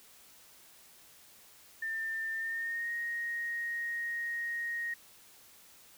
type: tone with pitch glide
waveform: sine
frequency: 1795 to 1871.2 Hz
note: A6 to A#6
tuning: +34 to +6 cents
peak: -33 dBFS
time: 1.82-4.94 s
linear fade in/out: 5 ms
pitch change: +72 cents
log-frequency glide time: 2.34-2.91 s
effects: white hiss -58 dBFS RMS until 5.97 s